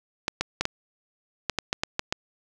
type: clicks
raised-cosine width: 0.2 ms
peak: -7 dBFS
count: 10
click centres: 0.281 / 0.41 / 0.61 / 0.654 / 1.497 / 1.587 / 1.729 / 1.835 / 1.994 / 2.125 s
effects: none